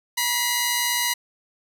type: tone pair together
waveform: 10% pulse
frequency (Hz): 964.6 / 2044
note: B5 / C7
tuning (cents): -41 / -41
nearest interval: octave + minor second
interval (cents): 1300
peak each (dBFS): -15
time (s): 0.17-1.14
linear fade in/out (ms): 10
effects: none